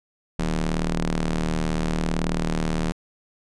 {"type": "ring-modulated tone", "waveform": "sawtooth", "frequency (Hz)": 78, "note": "D#2", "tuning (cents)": 5, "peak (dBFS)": -15, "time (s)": [0.39, 2.92], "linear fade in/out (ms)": 0, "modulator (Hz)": 97.3, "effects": ["resampled to 22050 Hz"]}